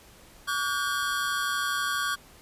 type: tone cluster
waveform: square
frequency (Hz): 1142 / 1450 / 1582 / 3251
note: D6 / F#6 / G6 / G#7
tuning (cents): -49 / -35 / +15 / -38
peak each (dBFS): -31 / -32 / -33 / -37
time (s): 0.47-2.16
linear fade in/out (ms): 20
effects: pink hiss -53 dBFS RMS until 2.41 s + resampled to 32000 Hz